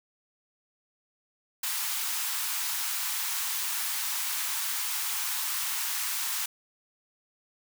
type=high-pass noise; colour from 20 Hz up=white; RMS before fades=-31 dBFS; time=1.63-6.46 s; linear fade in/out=5 ms; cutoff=830 Hz; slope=48 dB/octave; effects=none